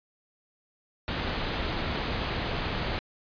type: low-pass noise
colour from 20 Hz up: pink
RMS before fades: -31 dBFS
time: 1.08-2.99 s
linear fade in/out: 0 ms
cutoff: 4500 Hz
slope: 48 dB/octave
effects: resampled to 11025 Hz